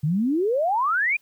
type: exponential sweep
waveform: sine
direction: up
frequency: 140.1 to 2489 Hz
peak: -19 dBFS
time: 0.03-1.17 s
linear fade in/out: 10 ms
effects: white hiss -63 dBFS RMS until 1.21 s